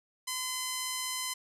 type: tone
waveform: 5% pulse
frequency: 1022 Hz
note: C6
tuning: 41 cents flat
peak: -20 dBFS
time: 0.27-1.34 s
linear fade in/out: 10 ms
effects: low-pass 12000 Hz 12 dB/octave